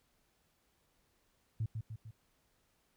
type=tone with echo; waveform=sine; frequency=110 Hz; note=A2; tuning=in tune; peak=-31 dBFS; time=1.6-1.66 s; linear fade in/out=5 ms; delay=150 ms; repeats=3; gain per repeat=-5 dB; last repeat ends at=2.11 s; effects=tanh soft clip ceiling -27 dBFS + pink hiss -75 dBFS RMS until 2.96 s